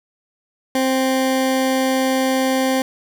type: tone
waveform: 20% pulse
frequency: 262.5 Hz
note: C4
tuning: 6 cents sharp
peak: -11 dBFS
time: 0.75-2.82 s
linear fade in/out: 2 ms
effects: none